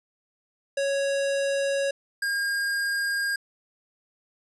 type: tone pair in turn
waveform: square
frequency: 554.4 / 1616.8 Hz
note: C#5 / G#6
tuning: 0 / -47 cents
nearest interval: octave + perfect fifth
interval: 1853 cents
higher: second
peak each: -24 / -25 dBFS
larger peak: first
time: 0.77-1.91 / 2.22-3.36 s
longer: neither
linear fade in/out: 5 ms
effects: resampled to 24000 Hz + 11-bit